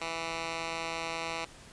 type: tone with band-pass filter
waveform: 10% pulse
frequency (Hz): 164.81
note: E3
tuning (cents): 0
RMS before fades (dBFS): -36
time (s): 0.01-1.45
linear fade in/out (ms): 5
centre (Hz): 2500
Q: 0.67
effects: pink hiss -52 dBFS RMS until 1.72 s + resampled to 22050 Hz